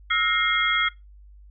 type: tone cluster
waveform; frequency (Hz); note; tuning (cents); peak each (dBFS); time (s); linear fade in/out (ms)
sine; 1305 / 1425 / 1860 / 2120 / 3295; E6 / F6 / A#6 / C7 / G#7; -18 / +34 / -4 / +22 / -14; -26 / -27 / -30 / -23 / -26; 0.1-0.89; 10
effects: noise-tail reverb RT60 0.2 s tail -21 dB re dry + added 50 Hz sine -45 dBFS peak until 1.5 s